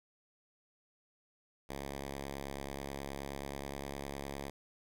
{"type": "tone with pitch glide", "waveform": "5% pulse", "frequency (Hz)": [69.3, 69.78], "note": ["C#2", "C#2"], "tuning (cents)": [0, 12], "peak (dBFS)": -29, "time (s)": [1.69, 4.5], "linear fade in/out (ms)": 5, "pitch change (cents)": 12, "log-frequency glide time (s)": [2.62, 4.05], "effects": []}